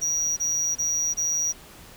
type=tone bursts; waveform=triangle; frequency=5770 Hz; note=F#8; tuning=44 cents flat; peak=-21 dBFS; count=4; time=0.01-1.528 s; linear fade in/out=20 ms; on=360 ms; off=26 ms; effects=pink hiss -47 dBFS RMS until 1.96 s